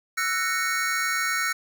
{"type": "chord", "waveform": "square", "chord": "F# dominant seventh", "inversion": "third", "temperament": "just", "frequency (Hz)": [1332, 1480, 1850, 2220], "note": ["E6", "F#6", "A#6", "C#7"], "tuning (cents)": [18, 0, -14, 2], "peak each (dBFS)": -30, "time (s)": [0.17, 1.53], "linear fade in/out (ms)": 10, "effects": []}